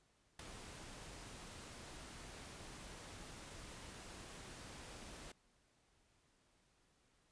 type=noise with ADSR envelope; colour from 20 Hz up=pink; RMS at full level=-45 dBFS; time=0.39-5.32 s; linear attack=4 ms; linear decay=5 ms; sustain=-8 dB; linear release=5 ms; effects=pink hiss -75 dBFS RMS until 7.31 s + resampled to 22050 Hz